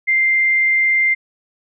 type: tone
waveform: sine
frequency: 2094 Hz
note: C7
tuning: 1 cent sharp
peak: -12 dBFS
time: 0.07-1.15 s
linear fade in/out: 20 ms
effects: none